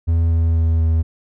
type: tone with pitch steps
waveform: triangle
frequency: 83 / 82.33 / 81.67 / 81.01 Hz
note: E2 / E2 / E2 / E2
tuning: +12 / -2 / -16 / -30 cents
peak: -11 dBFS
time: 0.07-1.03 s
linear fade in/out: 20 ms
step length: 240 ms
effects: none